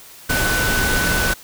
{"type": "tone in noise", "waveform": "sine", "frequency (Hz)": 1500, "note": "F#6", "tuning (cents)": 23, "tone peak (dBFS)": -20, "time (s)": [0.29, 1.34], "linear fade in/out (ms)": 10, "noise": "pink", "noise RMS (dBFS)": -20, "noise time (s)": [0.29, 1.34], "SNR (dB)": -3, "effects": ["white hiss -42 dBFS RMS until 1.43 s"]}